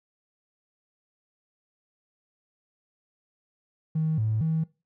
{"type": "tone with pitch steps", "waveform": "triangle", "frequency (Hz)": [158, 109.1, 160.2], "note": ["D#3", "A2", "E3"], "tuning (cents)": [27, -14, -49], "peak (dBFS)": -19, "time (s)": [3.95, 4.64], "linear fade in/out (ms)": 10, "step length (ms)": 230, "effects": ["noise-tail reverb RT60 0.3 s tail -25 dB re dry", "tanh soft clip ceiling -20 dBFS"]}